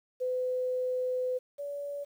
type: tone pair in turn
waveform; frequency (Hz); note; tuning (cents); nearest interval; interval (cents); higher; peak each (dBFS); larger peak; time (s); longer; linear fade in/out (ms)
sine; 506 / 571.3; B4 / D5; +42 / -48; major second; 210; second; -28 / -34; first; 0.2-1.39 / 1.58-2.05; first; 20
effects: 10-bit